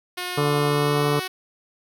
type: tone with pitch glide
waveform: 5% pulse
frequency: 359.8 to 372.1 Hz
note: F#4 to F#4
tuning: -48 to +10 cents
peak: -16 dBFS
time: 0.17-1.28 s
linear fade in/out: 10 ms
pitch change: +58 cents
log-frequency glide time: 0.63-1.06 s
type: harmonic tone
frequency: 146.1 Hz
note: D3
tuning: 9 cents flat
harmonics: 1 / 2 / 3 / 4 / 5 / 6 / 7 / 8 / 9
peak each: -23 / -28 / -23 / -32 / -36 / -36 / -31 / -30 / -35 dBFS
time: 0.37-1.2 s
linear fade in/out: 10 ms
effects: none